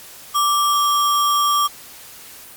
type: tone with sample-and-hold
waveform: sine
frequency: 1170 Hz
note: D6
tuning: 7 cents flat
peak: -14 dBFS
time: 0.34-1.68 s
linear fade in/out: 20 ms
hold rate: 4410 Hz
effects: white hiss -40 dBFS RMS until 2.56 s + Opus 48 kbps